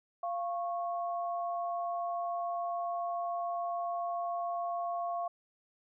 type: tone pair together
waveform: sine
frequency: 693 / 1100 Hz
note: F5 / C#6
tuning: -14 / -14 cents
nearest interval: minor sixth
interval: 800 cents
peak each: -33 / -39 dBFS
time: 0.23-5.28 s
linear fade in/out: 5 ms
effects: none